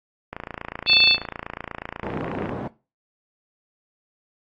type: click train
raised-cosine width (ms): 0.5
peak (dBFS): -16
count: 62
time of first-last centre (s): 0.33-2.493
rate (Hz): 28.2
type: harmonic tone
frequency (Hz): 880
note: A5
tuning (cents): 0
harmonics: 3 / 4 / 5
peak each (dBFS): -18 / -18 / -18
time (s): 0.86-1.18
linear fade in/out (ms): 50
type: band-pass noise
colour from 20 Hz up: pink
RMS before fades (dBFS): -30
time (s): 2.03-2.68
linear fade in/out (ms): 5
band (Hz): 140 to 690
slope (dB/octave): 12
effects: noise-tail reverb RT60 0.3 s tail -18 dB re dry + AAC 32 kbps